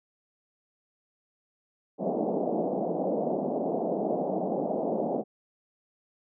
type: band-pass noise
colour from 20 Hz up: white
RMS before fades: -29 dBFS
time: 1.98-5.24 s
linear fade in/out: 50 ms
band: 170 to 730 Hz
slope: 48 dB/octave
effects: none